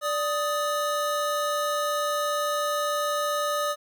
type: tone pair together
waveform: square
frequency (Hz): 587.3 / 1250.2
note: D5 / D#6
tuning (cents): 0 / +8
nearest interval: octave + minor second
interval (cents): 1308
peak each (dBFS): -28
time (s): 0.01-3.76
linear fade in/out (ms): 50
effects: 10-bit